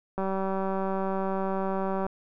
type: click train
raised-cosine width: 1 ms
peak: -17 dBFS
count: 363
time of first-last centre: 0.18-2.065 s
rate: 192 Hz
effects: none